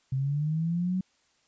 sine linear sweep, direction up, 130 to 188.4 Hz, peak -25 dBFS, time 0.12-1.01 s, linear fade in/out 5 ms, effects white hiss -68 dBFS RMS until 1.47 s + resampled to 16000 Hz

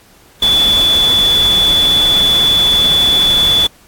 sine tone in noise, 3454 Hz, A7, 33 cents flat, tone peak -8 dBFS, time 0.42-3.67 s, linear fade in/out 5 ms, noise pink, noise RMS -22 dBFS, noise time 0.42-3.67 s, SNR +11 dB, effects pink hiss -46 dBFS RMS until 3.87 s + AAC 64 kbps

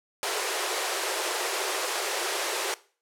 pink high-pass noise, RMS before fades -29 dBFS, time 0.23-2.74 s, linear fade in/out 0 ms, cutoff 350 Hz, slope 96 dB/octave, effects noise-tail reverb RT60 0.4 s tail -19 dB re dry + low-pass 11000 Hz 12 dB/octave

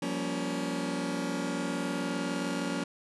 sawtooth chord, G half-diminished seventh, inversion third, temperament just, 176.4 / 196 / 235.2 / 282.2 Hz, F3 / G3 / Bb3 / Db4, +18 / 0 / +16 / +31 cents, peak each -32 / -36 / -32 / -30 dBFS, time 0.02-2.84 s, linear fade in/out 5 ms, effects resampled to 24000 Hz

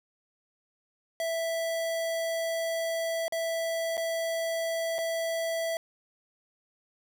square tone with dropouts, 659.3 Hz, E5, in tune, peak -29 dBFS, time 1.2-5.77 s, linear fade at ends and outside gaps 1 ms, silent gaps 3.281-3.323 / 3.97-3.977 / 4.983-4.987 s, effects none

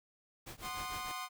pink noise with tremolo, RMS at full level -45 dBFS, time 0.46-1.12 s, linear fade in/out 10 ms, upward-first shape triangle, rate 6.6 Hz, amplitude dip 95%
sawtooth chord, C diminished, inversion second, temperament equal with one note detuned, 740 / 1046.5 / 1226.7 Hz, Gb5 / C6 / Eb6, 0 / 0 / -25 cents, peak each -42 / -38 / -41 dBFS, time 0.61-1.29 s, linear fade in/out 50 ms
effects none

